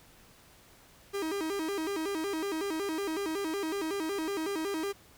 45% pulse tone with vibrato, 356.4 Hz, F4, 35 cents sharp, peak -31 dBFS, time 1.13-4.93 s, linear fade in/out 20 ms, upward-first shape square, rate 5.4 Hz, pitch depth 200 cents each way, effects pink hiss -58 dBFS RMS until 5.17 s

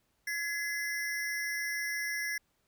square ring-modulated tone, 1864.7 Hz, A#6, in tune, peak -30 dBFS, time 0.27-2.38 s, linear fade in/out 5 ms, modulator 177 Hz, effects pink hiss -75 dBFS RMS until 2.67 s

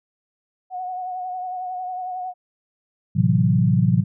sine tone with vibrato, 734 Hz, F#5, 14 cents flat, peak -26 dBFS, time 0.7-2.34 s, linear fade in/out 50 ms, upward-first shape sine, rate 11 Hz, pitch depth 32 cents each way
sine chord, F# half-diminished seventh, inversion first, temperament equal with one note detuned, 111.73 / 130.81 / 164.81 / 185 Hz, A2 / C3 / E3 / F#3, +27 / 0 / 0 / 0 cents, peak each -20 dBFS, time 3.15-4.04 s, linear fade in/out 20 ms
effects none

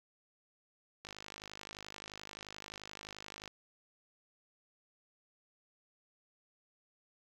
click train, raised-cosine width 0.2 ms, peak -28 dBFS, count 126, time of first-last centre 1.05-3.477 s, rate 51.5 Hz, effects 9-bit

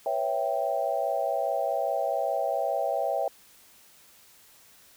sine chord, C# half-diminished seventh, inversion third, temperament equal with one note detuned, 491.9 / 554.4 / 659.3 / 784 Hz, B4 / C#5 / E5 / G5, -7 / 0 / 0 / 0 cents, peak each -35 / -30 / -29 / -30 dBFS, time 0.06-3.28 s, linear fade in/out 2 ms, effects white hiss -56 dBFS RMS until 4.96 s

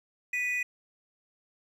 triangle tone pair together, 1975.5 / 2481 Hz, B6 / D#7, 0 / -6 cents, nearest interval major third, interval 394 cents, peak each -30 / -28 dBFS, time 0.33-0.63 s, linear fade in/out 5 ms, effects none

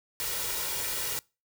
white noise with comb filter, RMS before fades -32 dBFS, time 0.2-1.19 s, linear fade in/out 0 ms, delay 2.1 ms, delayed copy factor +0.6, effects noise-tail reverb RT60 0.3 s tail -25 dB re dry

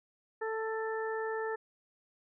harmonic tone, 442.4 Hz, A4, 9 cents sharp, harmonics 1 / 2 / 3 / 4, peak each -34 / -40 / -44 / -41 dBFS, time 0.41-1.56 s, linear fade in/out 10 ms, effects none

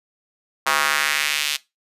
square tone with high-pass filter sweep, 73.42 Hz, D2, in tune, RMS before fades -21 dBFS, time 0.66-1.57 s, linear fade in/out 10 ms, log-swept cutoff 1100 to 3200 Hz, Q 1.6, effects noise-tail reverb RT60 0.2 s tail -18 dB re dry + resampled to 32000 Hz

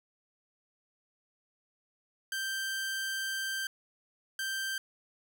sawtooth tone bursts at uneven times, 1568 Hz, G6, in tune, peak -29 dBFS, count 2, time 2.32-3.67 / 4.39-4.78 s, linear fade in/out 2 ms, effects none

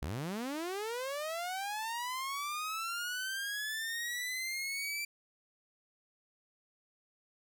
sawtooth linear sweep, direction up, 58.27 to 2349 Hz, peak -32 dBFS, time 0.02-5.05 s, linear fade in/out 5 ms, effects none

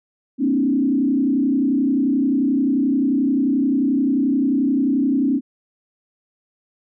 sine tone with frequency modulation, 270 Hz, C#4, 45 cents flat, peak -15 dBFS, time 0.38-5.41 s, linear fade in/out 50 ms, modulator 31.4 Hz, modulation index 1.2, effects none

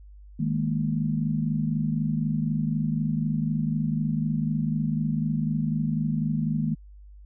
sine chord, D# suspended fourth, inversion none, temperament equal with one note detuned, 155.56 / 207.7 / 231.7 Hz, D#3 / G#3 / A#3, 0 / 0 / -10 cents, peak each -26 / -29 / -28 dBFS, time 0.39-6.75 s, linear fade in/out 10 ms, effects added 50 Hz sine -44 dBFS peak until 7.25 s

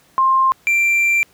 sine / triangle tone pair in turn, 1057 / 2359 Hz, C6 / D7, +17 / +7 cents, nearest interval octave + major second, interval 1390 cents, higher second, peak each -11 dBFS, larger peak neither, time 0.18-0.52 / 0.67-1.23 s, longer second, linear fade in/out 0 ms, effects pink hiss -53 dBFS RMS until 1.33 s + high-pass 80 Hz 12 dB/octave

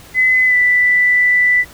sine tone with pitch glide, 2024 to 1981.2 Hz, B6 to B6, +42 to +5 cents, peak -9 dBFS, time 0.14-1.65 s, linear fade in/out 50 ms, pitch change -37 cents, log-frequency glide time 0.45-0.56 s, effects pink hiss -40 dBFS RMS until 1.73 s

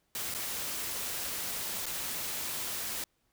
white noise with dropouts, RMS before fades -36 dBFS, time 0.15-3.04 s, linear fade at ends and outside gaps 2 ms, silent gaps 0.341-0.347 / 1.858-1.864 s, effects pink hiss -75 dBFS RMS until 3.32 s

